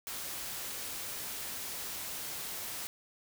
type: noise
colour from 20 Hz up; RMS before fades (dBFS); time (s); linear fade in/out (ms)
white; -40; 0.07-2.87; 0
effects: none